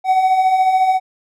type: beating tone pair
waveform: triangle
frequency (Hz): 740 / 754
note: F#5 / F#5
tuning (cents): 0 / +32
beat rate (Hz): 14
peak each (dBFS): -19 / -10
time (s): 0.04-1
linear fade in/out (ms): 50
effects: none